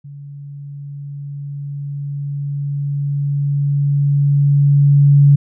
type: tone with level ramp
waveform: sine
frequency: 142.2 Hz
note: C#3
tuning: 45 cents sharp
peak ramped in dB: -31 to -5 dBFS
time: 0.04-5.36 s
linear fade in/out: 10 ms
effects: none